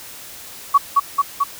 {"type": "tone with echo", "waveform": "sine", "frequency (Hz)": 1126, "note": "C#6", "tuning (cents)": 27, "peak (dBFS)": -7, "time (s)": [0.74, 0.78], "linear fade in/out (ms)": 10, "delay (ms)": 220, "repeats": 3, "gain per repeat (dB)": -2, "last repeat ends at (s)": 1.44, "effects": ["white hiss -37 dBFS RMS until 1.59 s"]}